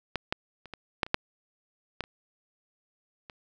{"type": "clicks", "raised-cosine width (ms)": 0.3, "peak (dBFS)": [-13, -11, -29, -23, -8, -26, -6, -14, -29, -27], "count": 10, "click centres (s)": [0.157, 0.325, 0.657, 0.737, 1.032, 1.065, 1.144, 2.007, 2.039, 3.298], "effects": []}